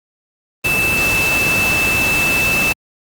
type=tone in noise; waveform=sine; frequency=2637 Hz; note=E7; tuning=in tune; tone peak=-14 dBFS; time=0.64-2.73 s; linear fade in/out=10 ms; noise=pink; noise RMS=-20 dBFS; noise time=0.64-2.73 s; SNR=+3 dB; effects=high-pass 60 Hz 12 dB/octave + Opus 32 kbps